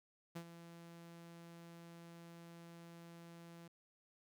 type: tone with ADSR envelope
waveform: sawtooth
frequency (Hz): 169.1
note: E3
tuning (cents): +44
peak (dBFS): -39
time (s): 0.35-3.68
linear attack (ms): 13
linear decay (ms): 72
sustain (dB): -11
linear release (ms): 6
effects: none